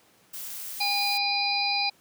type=noise; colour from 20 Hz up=blue; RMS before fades=-37 dBFS; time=0.33-1.18 s; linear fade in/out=10 ms
type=harmonic tone; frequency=811 Hz; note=G#5; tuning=41 cents flat; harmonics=1 / 3 / 5 / 6; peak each=-29 / -29 / -29 / -29 dBFS; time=0.8-1.9 s; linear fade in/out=10 ms
effects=pink hiss -60 dBFS RMS until 2 s + high-pass 150 Hz 12 dB/octave